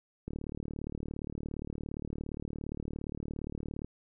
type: click train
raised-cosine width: 3 ms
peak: -25 dBFS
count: 134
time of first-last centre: 0.28-3.846 s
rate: 37.3 Hz
effects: none